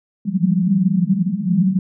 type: band-pass noise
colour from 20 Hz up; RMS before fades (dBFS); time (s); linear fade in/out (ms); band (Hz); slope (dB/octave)
white; -17; 0.25-1.79; 2; 170 to 200; 96
effects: none